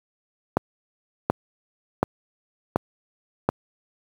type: click train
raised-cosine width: 1 ms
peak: -4 dBFS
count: 5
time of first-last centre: 0.57-3.49 s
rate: 1.37 Hz
effects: high-pass 80 Hz 12 dB/octave + 7-bit